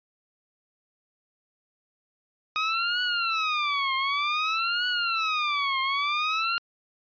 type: tone with vibrato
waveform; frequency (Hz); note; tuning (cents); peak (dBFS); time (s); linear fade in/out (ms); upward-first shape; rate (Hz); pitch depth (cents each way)
20% pulse; 1251; D#6; +9; -19; 2.56-6.58; 0; triangle; 0.54; 290
effects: resampled to 11025 Hz